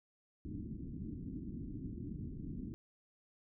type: low-pass noise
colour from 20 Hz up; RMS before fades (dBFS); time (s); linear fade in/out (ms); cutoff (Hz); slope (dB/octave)
white; -44; 0.45-2.74; 0; 310; 48
effects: none